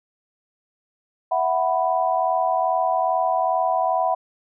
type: chord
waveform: sine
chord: E suspended second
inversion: none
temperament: just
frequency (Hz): 659.3 / 741.7 / 988.9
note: E5 / F#5 / B5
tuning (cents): 0 / +4 / +2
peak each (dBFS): -23 / -21 / -24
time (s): 1.31-4.15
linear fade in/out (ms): 10
effects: none